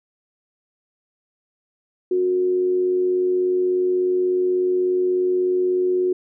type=tone with amplitude modulation; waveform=sine; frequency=364.9 Hz; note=F#4; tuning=24 cents flat; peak=-15 dBFS; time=2.11-6.13 s; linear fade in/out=5 ms; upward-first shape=sine; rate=96.5 Hz; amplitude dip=35%; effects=none